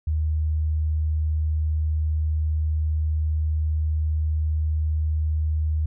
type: tone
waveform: sine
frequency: 77.5 Hz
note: D#2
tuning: 6 cents flat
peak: -20 dBFS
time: 0.07-5.86 s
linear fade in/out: 5 ms
effects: none